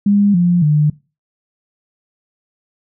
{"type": "tone with pitch steps", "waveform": "sine", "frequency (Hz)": [202.9, 175.3, 150.1], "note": ["G#3", "F3", "D3"], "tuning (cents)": [-40, 7, 38], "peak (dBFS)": -9, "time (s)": [0.06, 0.9], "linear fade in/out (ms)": 5, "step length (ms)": 280, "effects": ["noise-tail reverb RT60 0.3 s tail -21 dB re dry"]}